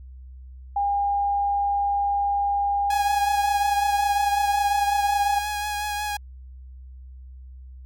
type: tone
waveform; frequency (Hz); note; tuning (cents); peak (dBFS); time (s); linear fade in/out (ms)
sine; 807; G#5; -50; -20; 0.76-5.39; 5
type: tone with vibrato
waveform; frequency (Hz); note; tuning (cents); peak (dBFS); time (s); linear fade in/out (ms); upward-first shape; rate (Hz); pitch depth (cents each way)
sawtooth; 830.6; G#5; 0; -22; 2.9-6.17; 5; triangle; 5.5; 24
effects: added 64 Hz sine -39 dBFS peak until 7.85 s